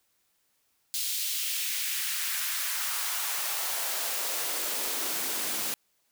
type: noise with high-pass filter sweep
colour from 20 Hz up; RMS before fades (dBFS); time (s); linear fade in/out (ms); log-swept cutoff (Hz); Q
white; -31; 0.94-5.74; 0; 3800 to 200; 1.4
effects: white hiss -72 dBFS RMS until 6.11 s